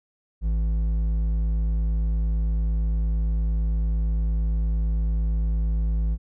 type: tone with hard clipping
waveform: sine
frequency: 54.4 Hz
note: A1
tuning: 19 cents flat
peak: -22 dBFS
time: 0.41-6.18 s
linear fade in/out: 50 ms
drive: 6 dB
effects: none